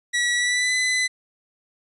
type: tone with pitch glide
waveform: sawtooth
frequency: 1934 to 2010 Hz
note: B6 to B6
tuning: -37 to +30 cents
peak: -16 dBFS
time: 0.13-1.08 s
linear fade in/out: 20 ms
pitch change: +67 cents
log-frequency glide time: 0.34-0.74 s
effects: resampled to 24000 Hz